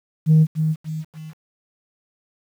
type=tone with echo; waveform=sine; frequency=157 Hz; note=D#3; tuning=16 cents sharp; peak=-8 dBFS; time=0.26-0.47 s; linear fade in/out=50 ms; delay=290 ms; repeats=3; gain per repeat=-8 dB; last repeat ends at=1.34 s; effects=tanh soft clip ceiling -7 dBFS + 8-bit